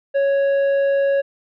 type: tone with tanh clipping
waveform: sine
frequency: 554.4 Hz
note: C#5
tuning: in tune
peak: -16 dBFS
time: 0.14-1.22 s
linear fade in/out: 20 ms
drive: 7 dB
effects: none